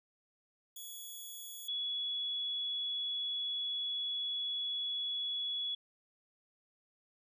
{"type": "tone pair in turn", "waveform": ["10% pulse", "sine"], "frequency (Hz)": [3384, 3384], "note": ["G#7", "G#7"], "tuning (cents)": [32, 32], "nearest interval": "unison", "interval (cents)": 0, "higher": "neither", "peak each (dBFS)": [-37, -34], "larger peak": "second", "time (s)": [[0.76, 1.68], [1.68, 5.75]], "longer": "second", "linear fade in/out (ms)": 5, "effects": []}